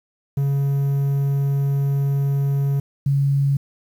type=tone pair in turn; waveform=triangle / sine; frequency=139.4 / 139.4 Hz; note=C#3 / C#3; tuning=+10 / +10 cents; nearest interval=unison; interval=0 cents; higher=neither; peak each=-15 dBFS; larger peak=neither; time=0.37-2.8 / 3.06-3.57 s; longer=first; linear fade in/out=5 ms; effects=8-bit